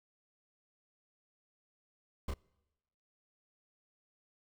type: noise with echo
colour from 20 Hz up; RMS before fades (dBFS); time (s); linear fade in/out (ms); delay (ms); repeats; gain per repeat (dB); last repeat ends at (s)
brown; -33; 2.28-2.31; 5; 29; 1; -3; 2.339
effects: noise-tail reverb RT60 1.0 s tail -25 dB re dry